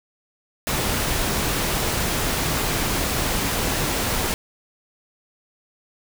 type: noise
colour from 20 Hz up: pink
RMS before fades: -23 dBFS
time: 0.67-4.34 s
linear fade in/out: 0 ms
effects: none